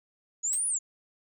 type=exponential two-way sweep; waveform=sine; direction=up then down; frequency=6740 to 10000 to 6900 Hz; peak=-26 dBFS; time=0.43-0.79 s; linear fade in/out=20 ms; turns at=0.67 s
type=noise with exponential decay; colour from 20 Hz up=blue; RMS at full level=-36 dBFS; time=0.53-0.65 s; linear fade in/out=0 ms; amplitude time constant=26 ms
effects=none